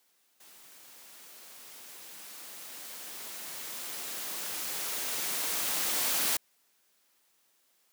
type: noise with level ramp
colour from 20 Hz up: white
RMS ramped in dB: -55 to -28 dBFS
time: 0.4-6.37 s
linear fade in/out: 5 ms
effects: white hiss -70 dBFS RMS until 7.92 s + high-pass 200 Hz 12 dB/octave